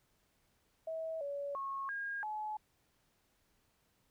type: tone with pitch steps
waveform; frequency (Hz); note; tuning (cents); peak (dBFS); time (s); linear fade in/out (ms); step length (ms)
sine; 646 / 567 / 1092 / 1624 / 854; E5 / C#5 / C#6 / G#6 / G#5; -35 / +39 / -26 / -39 / +48; -37; 0.87-2.57; 5; 340
effects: pink hiss -75 dBFS RMS until 4.1 s